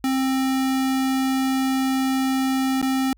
square tone with dropouts, 264.4 Hz, C4, 18 cents sharp, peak -20 dBFS, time 0.04-3.13 s, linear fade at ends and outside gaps 2 ms, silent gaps 2.816-2.826 s, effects added 51 Hz sine -52 dBFS peak until 3.17 s

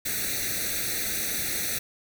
white noise with comb filter, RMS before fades -29 dBFS, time 0.05-1.79 s, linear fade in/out 10 ms, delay 0.49 ms, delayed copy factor +1, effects none

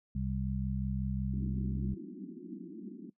harmonic tone, 65.5 Hz, C2, 2 cents sharp, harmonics 1 / 2 / 3, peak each -36 / -36 / -36 dBFS, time 0.15-1.94 s, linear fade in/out 5 ms
pink band-pass noise, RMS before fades -45 dBFS, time 1.33-3.1 s, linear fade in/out 10 ms, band 180 to 360 Hz, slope 96 dB/octave
effects noise-tail reverb RT60 0.1 s tail -19 dB re dry

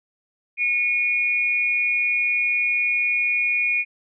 sine tone pair together, 2184 / 2444 Hz, C#7 / D#7, -26 / -32 cents, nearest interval major second, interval 194 cents, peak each -26 / -19 dBFS, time 0.57-3.85 s, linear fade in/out 50 ms, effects none

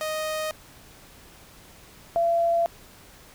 sawtooth / sine tone pair in turn, 622.3 / 678.3 Hz, D#5 / E5, 0 / +49 cents, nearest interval minor second, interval 149 cents, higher second, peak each -23 / -19 dBFS, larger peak second, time 0.01-0.51 / 2.16-2.66 s, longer neither, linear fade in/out 0 ms, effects pink hiss -50 dBFS RMS until 3.34 s

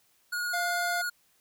square tone with vibrato, 1443 Hz, F#6, 44 cents flat, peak -30 dBFS, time 0.32-1.1 s, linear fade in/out 10 ms, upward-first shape square, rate 18 Hz, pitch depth 12 cents each way
square tone, 698.5 Hz, F5, in tune, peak -31 dBFS, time 0.53-1.02 s, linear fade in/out 10 ms
effects white hiss -67 dBFS RMS until 1.4 s

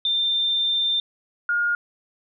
sine tone pair in turn, 3588 / 1423.9 Hz, A7 / F6, +33 / +33 cents, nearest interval octave + major third, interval 1600 cents, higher first, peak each -19 dBFS, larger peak neither, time 0.05-1 / 1.49-1.75 s, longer first, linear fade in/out 2 ms, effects none

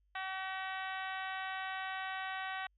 harmonic tone, 380 Hz, F#4, 46 cents sharp, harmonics 2 / 3 / 4 / 5 / 6 / 7 / 8 / 9 / 10, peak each -42 / -46 / -44 / -44 / -51 / -51 / -52 / -55 / -55 dBFS, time 0.15-2.67 s, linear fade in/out 5 ms, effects added 50 Hz sine -70 dBFS peak until 2.77 s

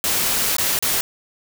white noise with dropouts, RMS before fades -20 dBFS, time 0.04-1.01 s, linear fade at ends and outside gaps 1 ms, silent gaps 0.567-0.583 / 0.79-0.825 s, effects none

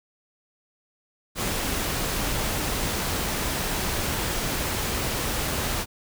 pink noise, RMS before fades -27 dBFS, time 1.35-5.86 s, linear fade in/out 50 ms, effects none

